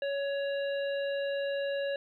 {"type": "harmonic tone", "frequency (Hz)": 559, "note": "C#5", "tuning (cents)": 14, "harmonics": [1, 3, 5, 7], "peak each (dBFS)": [-30, -40, -44, -47], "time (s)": [0.02, 1.96], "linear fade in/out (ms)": 2, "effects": ["12-bit"]}